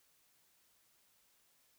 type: silence
effects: white hiss -72 dBFS RMS until 1.78 s